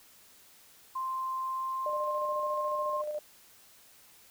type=tone with pitch glide; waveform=sine; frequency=1046.5 to 1061.7 Hz; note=C6 to C6; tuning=0 to +25 cents; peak=-31 dBFS; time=0.95-3.02 s; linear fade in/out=10 ms; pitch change=+25 cents; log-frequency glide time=1.4-2.51 s
type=tone with tremolo; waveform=sine; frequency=601 Hz; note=D5; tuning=40 cents sharp; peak=-31 dBFS; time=1.86-3.19 s; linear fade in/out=2 ms; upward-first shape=square; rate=14 Hz; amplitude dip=35%
effects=white hiss -58 dBFS RMS until 4.3 s